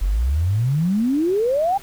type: exponential sweep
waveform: sine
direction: up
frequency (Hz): 42.34 to 817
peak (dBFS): -16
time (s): 0.01-1.78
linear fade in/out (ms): 10
effects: pink hiss -43 dBFS RMS until 1.82 s